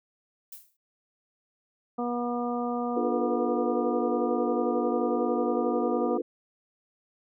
violet noise with exponential decay, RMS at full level -39 dBFS, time 0.52-0.77 s, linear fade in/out 5 ms, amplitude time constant 53 ms
harmonic tone, 241.4 Hz, B3, 39 cents flat, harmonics 1 / 2 / 3 / 4 / 5, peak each -30 / -33 / -33 / -41 / -37 dBFS, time 1.98-6.18 s, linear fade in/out 10 ms
sine chord, B half-diminished seventh, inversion first, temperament equal, 293.7 / 349.2 / 440 / 493.9 Hz, D4 / F4 / A4 / B4, 0 / 0 / 0 / 0 cents, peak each -33 / -31 / -32 / -32 dBFS, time 2.96-6.22 s, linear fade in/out 5 ms
effects none

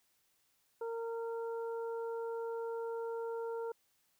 harmonic tone, 460 Hz, A#4, 23 cents flat, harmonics 1 / 2 / 3, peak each -37 / -46 / -52 dBFS, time 0.81-3.72 s, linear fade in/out 5 ms, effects white hiss -75 dBFS RMS until 4.19 s

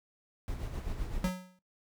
brown noise with tremolo, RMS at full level -35 dBFS, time 0.48-1.29 s, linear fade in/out 0 ms, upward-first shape sine, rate 7.8 Hz, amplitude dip 50%
square tone with exponential decay, 183.5 Hz, F#3, 14 cents flat, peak -26 dBFS, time 1.24-1.59 s, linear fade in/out 2 ms, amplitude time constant 74 ms
effects noise-tail reverb RT60 0.1 s tail -17 dB re dry

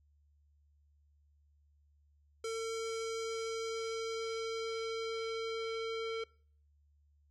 square tone with low-pass filter sweep, 451.1 Hz, A4, 43 cents sharp, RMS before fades -38 dBFS, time 2.44-6.24 s, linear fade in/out 5 ms, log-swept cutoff 7700 to 3500 Hz, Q 1.6, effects noise-tail reverb RT60 0.5 s tail -24 dB re dry + added 73 Hz sine -66 dBFS peak until 7.3 s

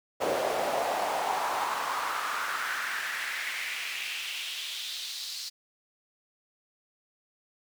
brown noise with high-pass filter sweep, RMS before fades -32 dBFS, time 0.2-5.5 s, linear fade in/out 20 ms, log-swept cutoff 520 to 4600 Hz, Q 3.1, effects none

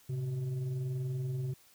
sine tone with frequency modulation, 132.3 Hz, C3, 20 cents sharp, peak -31 dBFS, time 0.09-1.54 s, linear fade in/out 10 ms, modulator 244 Hz, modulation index 0.41, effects tanh soft clip ceiling -28 dBFS + white hiss -62 dBFS RMS until 1.74 s

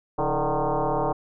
sine tone with frequency modulation, 169.3 Hz, E3, 46 cents sharp, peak -21 dBFS, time 0.18-1.13 s, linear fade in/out 10 ms, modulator 151 Hz, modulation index 6, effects none

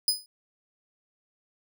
sawtooth tone with exponential decay, 5000 Hz, D#8, 8 cents sharp, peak -15 dBFS, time 0.08-0.26 s, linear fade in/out 2 ms, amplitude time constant 39 ms, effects none

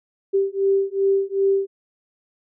sine beating tone pair, 390.4 / 393 Hz, G4 / G4, -7 / +4 cents, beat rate 2.6 Hz, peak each -20 dBFS, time 0.33-1.67 s, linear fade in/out 20 ms, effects none

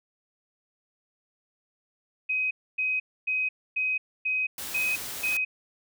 sine tone bursts, 2522 Hz, D#7, 23 cents sharp, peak -24 dBFS, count 7, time 2.29-5.45 s, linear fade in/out 10 ms, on 220 ms, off 270 ms
white noise, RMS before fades -36 dBFS, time 4.58-5.37 s, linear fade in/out 2 ms
effects none

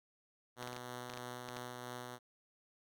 5% pulse tone with tremolo, 123.47 Hz, B2, in tune, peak -32 dBFS, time 0.56-2.19 s, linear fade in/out 50 ms, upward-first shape sine, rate 3.1 Hz, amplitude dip 25%
clicks, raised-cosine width 0.2 ms, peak -27 dBFS, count 9, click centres 0.627 / 0.675 / 0.73 / 0.765 / 1.099 / 1.137 / 1.174 / 1.488 / 1.568 s
effects none

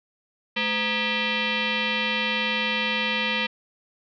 sine tone with frequency modulation, 215.2 Hz, A3, 38 cents flat, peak -22 dBFS, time 0.56-3.47 s, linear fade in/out 10 ms, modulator 724 Hz, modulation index 4.6, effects none

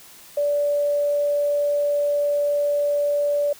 sine tone, 580 Hz, D5, 22 cents flat, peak -18 dBFS, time 0.37-3.53 s, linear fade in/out 5 ms, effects white hiss -46 dBFS RMS until 3.59 s

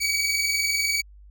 20% pulse tone pair together, 2262 / 2282 Hz, C#7 / C#7, +34 / +50 cents, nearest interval unison, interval 16 cents, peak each -20 dBFS, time 0-1.02 s, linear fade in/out 20 ms, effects added 50 Hz sine -45 dBFS peak until 1.3 s

